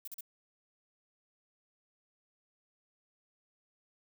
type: noise bursts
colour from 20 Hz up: violet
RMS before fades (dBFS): -43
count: 3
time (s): 0.05-0.208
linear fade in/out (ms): 2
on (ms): 26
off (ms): 40
effects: none